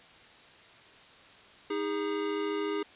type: tone pair together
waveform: square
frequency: 314.5 / 408.4 Hz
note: D#4 / G#4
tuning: +19 / -29 cents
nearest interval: perfect fourth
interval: 452 cents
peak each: -35 / -32 dBFS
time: 1.7-2.83 s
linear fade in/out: 5 ms
effects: white hiss -54 dBFS RMS until 2.95 s + resampled to 8000 Hz